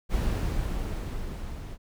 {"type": "noise with level ramp", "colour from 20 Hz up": "brown", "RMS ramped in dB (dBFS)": [-25, -38], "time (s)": [0.09, 1.78], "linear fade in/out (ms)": 50, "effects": []}